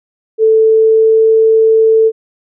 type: tone with pitch glide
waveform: sine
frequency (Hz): 441.4 to 444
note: A4 to A4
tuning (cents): +5 to +16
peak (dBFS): -5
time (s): 0.38-2.12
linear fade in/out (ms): 50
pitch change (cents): +11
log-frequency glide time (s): 0.58-1.29
effects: none